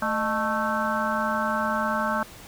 harmonic tone with a mistuned harmonic, 220 Hz, A3, in tune, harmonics 1 / 3 / 4 / 5 / 6 / 7, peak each -30 / -30 / -30 / -30 / -30 / -30 dBFS, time 0.02-2.23 s, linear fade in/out 2 ms, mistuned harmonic 3, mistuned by -120 cents, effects pink hiss -45 dBFS RMS until 2.47 s

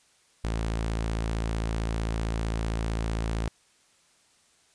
sawtooth tone, 55.5 Hz, A1, 16 cents sharp, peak -23 dBFS, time 0.44-3.48 s, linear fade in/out 0 ms, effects white hiss -63 dBFS RMS until 4.74 s + resampled to 22050 Hz

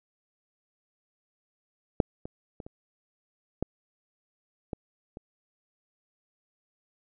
clicks, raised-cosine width 2 ms, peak -6 / -24 / -26 / -29 / -14 / -19 / -27 dBFS, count 7, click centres 2.002 / 2.255 / 2.602 / 2.665 / 3.626 / 4.732 / 5.171 s, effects none

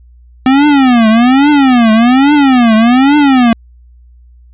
square tone with vibrato, 254.4 Hz, C4, 48 cents flat, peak -5 dBFS, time 0.46-3.53 s, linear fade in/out 2 ms, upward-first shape triangle, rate 1.2 Hz, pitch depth 290 cents each way, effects added 60 Hz sine -37 dBFS peak until 4.53 s + resampled to 8000 Hz

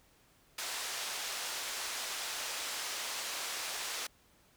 white band-pass noise, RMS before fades -39 dBFS, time 0.58-4.07 s, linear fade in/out 5 ms, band 530 to 6900 Hz, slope 12 dB/octave, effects pink hiss -66 dBFS RMS until 4.56 s

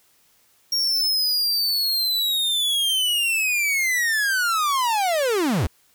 45% pulse linear sweep, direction down, 5588 to 61.74 Hz, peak -19 dBFS, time 0.72-5.67 s, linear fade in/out 5 ms, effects white hiss -60 dBFS RMS until 5.94 s

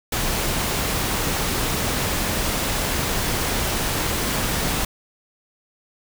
pink noise, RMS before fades -23 dBFS, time 0.12-4.85 s, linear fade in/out 5 ms, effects none

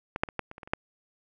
clicks, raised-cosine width 0.5 ms, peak -16 / -8 / -25 / -14 / -26 / -29 / -27 / -30 / -10 dBFS, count 9, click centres 0.161 / 0.235 / 0.288 / 0.393 / 0.514 / 0.581 / 0.632 / 0.675 / 0.735 s, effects none

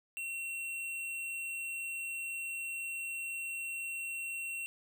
sine tone with tanh clipping, 2726 Hz, F7, 43 cents flat, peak -38 dBFS, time 0.17-4.66 s, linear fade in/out 0 ms, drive 17 dB, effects none

